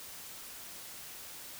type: silence
effects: white hiss -47 dBFS RMS until 1.59 s